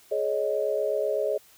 sine chord, Ab suspended fourth, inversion none, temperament equal with one note detuned, 421.6 / 554.4 / 622.3 Hz, Ab4 / Db5 / Eb5, +26 / 0 / 0 cents, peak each -28 dBFS, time 0.11-1.38 s, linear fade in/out 10 ms, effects white hiss -56 dBFS RMS until 1.57 s

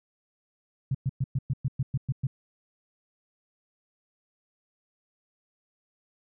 sine tone bursts, 132.3 Hz, C3, 20 cents sharp, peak -23 dBFS, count 10, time 0.91-2.27 s, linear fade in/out 5 ms, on 37 ms, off 110 ms, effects none

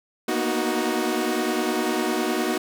sawtooth chord, B major seventh, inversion third, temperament equal with one note detuned, 233.1 / 243 / 311.1 / 370 Hz, A#3 / B3 / D#4 / F#4, 0 / -28 / 0 / 0 cents, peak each -27 / -25 / -23 / -22 dBFS, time 0.28-2.58 s, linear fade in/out 5 ms, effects none

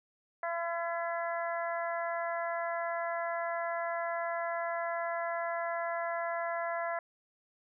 harmonic tone with a mistuned harmonic, 338.6 Hz, E4, 46 cents sharp, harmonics 2 / 3 / 4 / 5 / 6, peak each -34 / -39 / -41 / -41 / -44 dBFS, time 0.43-6.99 s, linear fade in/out 2 ms, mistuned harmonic 6, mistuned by -19 cents, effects none

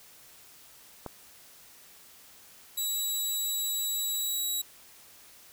click, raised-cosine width 1 ms, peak -22 dBFS, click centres 1.063 s
10% pulse tone with pitch glide, 3898 to 3873 Hz, B7 to B7, -23 to -35 cents, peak -22 dBFS, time 2.77-4.62 s, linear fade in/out 10 ms, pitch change -12 cents, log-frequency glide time 4.13-4.51 s
effects white hiss -54 dBFS RMS until 5.52 s

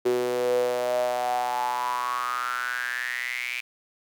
sawtooth tone with high-pass filter sweep, 123.47 Hz, B2, in tune, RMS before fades -27 dBFS, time 0.05-3.61 s, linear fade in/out 10 ms, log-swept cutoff 380 to 2400 Hz, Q 9, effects none

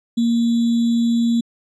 sine tone with sample-and-hold, 233.1 Hz, A#3, in tune, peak -14 dBFS, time 0.17-1.41 s, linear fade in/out 10 ms, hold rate 3675 Hz, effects low-pass 7000 Hz 12 dB/octave

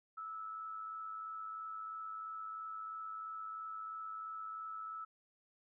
sine tone with amplitude modulation, 1306 Hz, E6, 17 cents flat, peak -40 dBFS, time 0.17-5.05 s, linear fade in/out 10 ms, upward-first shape sine, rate 103 Hz, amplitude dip 45%, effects none

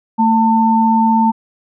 sine tone pair together, 224 / 896 Hz, A3 / A5, +31 / +31 cents, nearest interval 2 octaves, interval 2400 cents, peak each -12 dBFS, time 0.18-1.32 s, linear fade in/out 20 ms, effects none

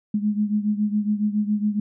sine beating tone pair, 207.7 / 214.9 Hz, G#3 / A3, 0 / -41 cents, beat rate 7.2 Hz, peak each -21 / -25 dBFS, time 0.14-1.8 s, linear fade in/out 5 ms, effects none

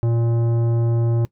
triangle tone with tanh clipping, 116.54 Hz, A#2, in tune, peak -18 dBFS, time 0.03-1.25 s, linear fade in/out 0 ms, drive 17 dB, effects noise-tail reverb RT60 0.1 s tail -21 dB re dry

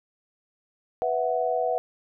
sine chord, B suspended fourth, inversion none, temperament equal, 493.9 / 659.3 / 740 Hz, B4 / E5 / F#5, 0 / 0 / 0 cents, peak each -27 dBFS, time 1.02-1.78 s, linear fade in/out 0 ms, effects none

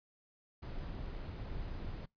brown noise, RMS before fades -42 dBFS, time 0.62-2.06 s, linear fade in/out 10 ms, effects noise-tail reverb RT60 0.2 s tail -26 dB re dry + resampled to 11025 Hz

